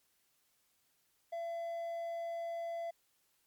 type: tone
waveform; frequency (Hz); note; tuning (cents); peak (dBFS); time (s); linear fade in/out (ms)
triangle; 675; E5; +41; -35; 1.32-2.91; 10
effects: white hiss -75 dBFS RMS until 3.46 s + MP3 96 kbps